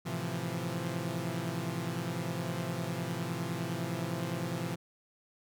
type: chord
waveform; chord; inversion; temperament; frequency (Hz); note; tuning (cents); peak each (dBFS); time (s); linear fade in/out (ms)
sawtooth; F major seventh; first; equal; 110 / 130.81 / 164.81 / 174.61; A2 / C3 / E3 / F3; 0 / 0 / 0 / 0; -38 / -35 / -34 / -34; 0.05-4.76; 20
effects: none